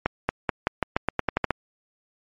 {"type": "accelerating click train", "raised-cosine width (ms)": 0.5, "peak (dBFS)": -6, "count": 12, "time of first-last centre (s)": [0.06, 1.507], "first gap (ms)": 230, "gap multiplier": 0.88, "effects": ["MP3 48 kbps"]}